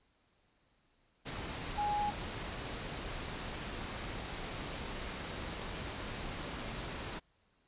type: tone in noise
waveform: sine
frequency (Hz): 830.6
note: G#5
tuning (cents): 0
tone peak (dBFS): -31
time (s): 1.77-2.11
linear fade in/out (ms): 20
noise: pink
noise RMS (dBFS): -41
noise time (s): 1.25-7.2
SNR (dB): +7
effects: pink hiss -73 dBFS RMS until 7.67 s + resampled to 8000 Hz